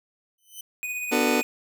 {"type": "tone with exponential growth", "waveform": "5% pulse", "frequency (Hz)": 3032, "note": "F#7", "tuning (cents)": 42, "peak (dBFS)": -25, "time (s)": [0.38, 0.61], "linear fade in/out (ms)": 5, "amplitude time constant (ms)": 49}
{"type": "tone with tremolo", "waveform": "square", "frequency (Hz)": 2483, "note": "D#7", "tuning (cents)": -4, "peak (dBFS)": -28, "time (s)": [0.83, 1.43], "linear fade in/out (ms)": 0, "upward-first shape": "sine", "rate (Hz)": 16, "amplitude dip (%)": 35}
{"type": "chord", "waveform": "30% pulse", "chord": "B minor seventh", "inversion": "none", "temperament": "just", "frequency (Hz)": [246.9, 296.3, 370.4, 444.5], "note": ["B3", "D4", "F#4", "A4"], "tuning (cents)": [0, 15, 2, 18], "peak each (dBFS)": [-22, -24, -26, -24], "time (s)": [1.11, 1.42], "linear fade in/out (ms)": 20}
{"effects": []}